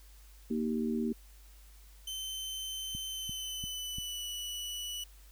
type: harmonic tone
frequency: 77.78 Hz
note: D#2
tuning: in tune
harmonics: 3 / 4 / 5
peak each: -31 / -38 / -37 dBFS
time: 0.5-1.13 s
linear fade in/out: 10 ms
type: tone with pitch glide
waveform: sawtooth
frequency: 3078 to 2953 Hz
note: G7 to F#7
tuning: -32 to -4 cents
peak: -34 dBFS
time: 2.07-5.04 s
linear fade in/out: 5 ms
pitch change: -72 cents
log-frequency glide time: 3.09-4.27 s
type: click train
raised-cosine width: 5 ms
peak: -30 dBFS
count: 4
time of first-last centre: 2.95-3.984 s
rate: 2.9 Hz
effects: added 50 Hz sine -53 dBFS peak until 5.31 s + white hiss -62 dBFS RMS until 5.31 s